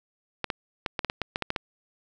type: clicks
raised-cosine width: 0.3 ms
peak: -11 dBFS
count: 11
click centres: 0.443 / 0.502 / 0.862 / 0.992 / 1.047 / 1.099 / 1.217 / 1.359 / 1.423 / 1.504 / 1.562 s
effects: none